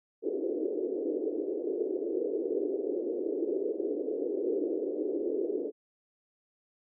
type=band-pass noise; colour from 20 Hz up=white; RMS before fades=-32 dBFS; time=0.22-5.72 s; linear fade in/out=50 ms; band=310 to 460 Hz; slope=48 dB/octave; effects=none